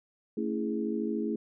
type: chord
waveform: sine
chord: A major seventh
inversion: none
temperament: equal with one note detuned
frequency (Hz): 223.2 / 277.2 / 329.6 / 415.3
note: A3 / C#4 / E4 / G#4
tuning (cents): +25 / 0 / 0 / 0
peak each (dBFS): -32 / -37 / -34 / -35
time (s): 0.37-1.36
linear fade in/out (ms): 5
effects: none